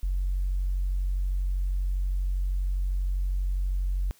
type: tone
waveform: sine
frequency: 46.25 Hz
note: F#1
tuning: in tune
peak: -23 dBFS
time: 0.03-4.11 s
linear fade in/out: 0 ms
effects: tanh soft clip ceiling -20 dBFS + white hiss -60 dBFS RMS until 4.19 s